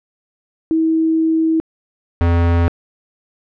sine / square tone pair in turn, 322 / 85.29 Hz, E4 / F2, -41 / -40 cents, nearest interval octave + major seventh, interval 2299 cents, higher first, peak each -12 dBFS, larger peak neither, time 0.71-1.6 / 2.21-2.68 s, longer first, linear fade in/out 0 ms, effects low-pass 2000 Hz 12 dB/octave

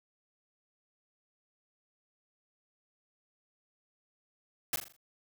white noise with echo, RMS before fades -31 dBFS, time 4.73-4.76 s, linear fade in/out 2 ms, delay 41 ms, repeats 5, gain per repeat -7 dB, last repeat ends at 4.965 s, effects none

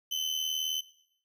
35% pulse tone with amplitude modulation, 3045 Hz, F#7, 49 cents sharp, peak -25 dBFS, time 0.11-0.81 s, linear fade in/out 10 ms, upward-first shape sine, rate 79.5 Hz, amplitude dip 70%, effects noise-tail reverb RT60 0.7 s tail -18 dB re dry

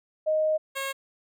sine / 10% pulse tone pair in turn, 622.3 / 543.6 Hz, D#5 / C#5, 0 / -34 cents, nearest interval major second, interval 234 cents, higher first, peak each -21 dBFS, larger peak neither, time 0.26-0.58 / 0.75-0.93 s, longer first, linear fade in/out 20 ms, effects none

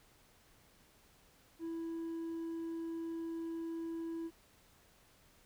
sine tone with hard clipping, 330 Hz, E4, 2 cents sharp, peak -39 dBFS, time 1.59-4.31 s, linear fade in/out 50 ms, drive 2 dB, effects pink hiss -66 dBFS RMS until 5.45 s

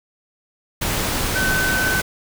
sine tone in noise, 1522 Hz, F#6, 48 cents sharp, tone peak -19 dBFS, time 1.35-2.01 s, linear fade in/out 10 ms, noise pink, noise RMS -22 dBFS, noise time 0.81-2.02 s, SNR 0 dB, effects none

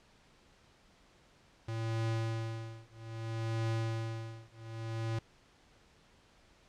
square tone with tremolo, 113 Hz, A2, 47 cents sharp, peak -31 dBFS, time 1.68-5.19 s, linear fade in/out 5 ms, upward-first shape triangle, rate 0.62 Hz, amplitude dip 100%, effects pink hiss -64 dBFS RMS until 6.68 s + low-pass 6000 Hz 12 dB/octave

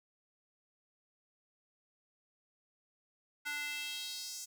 square tone with high-pass filter sweep, 293.7 Hz, D4, in tune, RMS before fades -41 dBFS, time 3.45-4.46 s, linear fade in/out 20 ms, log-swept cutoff 1600 to 6600 Hz, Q 2.6, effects none

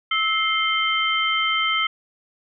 sine tone cluster, 1301 / 2105 / 3111 Hz, E6 / C7 / G7, -23 / +10 / -14 cents, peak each -23 dBFS, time 0.11-1.87 s, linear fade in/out 5 ms, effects none

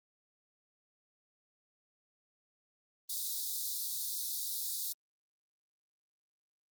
white high-pass noise, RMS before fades -37 dBFS, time 3.09-4.93 s, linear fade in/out 10 ms, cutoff 3600 Hz, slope 96 dB/octave, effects Opus 32 kbps

